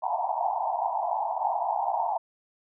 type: band-pass noise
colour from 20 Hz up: white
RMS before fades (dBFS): -28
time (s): 0.02-2.18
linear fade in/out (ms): 10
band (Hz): 670 to 950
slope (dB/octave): 96
effects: none